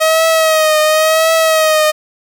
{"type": "tone with vibrato", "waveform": "sawtooth", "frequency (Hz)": 632, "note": "D#5", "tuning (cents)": 27, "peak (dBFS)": -5, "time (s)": [0, 1.92], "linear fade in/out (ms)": 20, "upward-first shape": "triangle", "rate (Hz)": 0.94, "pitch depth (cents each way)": 52, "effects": []}